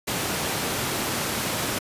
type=high-pass noise; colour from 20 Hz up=pink; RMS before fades=-27 dBFS; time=0.07-1.79 s; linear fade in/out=10 ms; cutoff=120 Hz; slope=12 dB/octave; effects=resampled to 32000 Hz